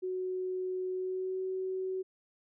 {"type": "tone with pitch glide", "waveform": "sine", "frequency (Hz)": [370, 375.8], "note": ["F#4", "F#4"], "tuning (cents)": [0, 27], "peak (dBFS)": -32, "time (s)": [0.02, 2.03], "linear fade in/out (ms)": 20, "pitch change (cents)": 27, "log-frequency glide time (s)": [0.91, 1.41], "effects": []}